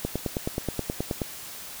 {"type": "click train", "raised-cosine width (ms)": 2, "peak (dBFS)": -13, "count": 12, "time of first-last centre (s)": [0.05, 1.218], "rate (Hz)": 9.42, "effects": ["white hiss -40 dBFS RMS until 1.8 s"]}